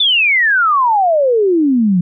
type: exponential sweep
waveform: sine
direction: down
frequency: 3583 to 170.1 Hz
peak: -9 dBFS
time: 0-2.01 s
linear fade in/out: 5 ms
effects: none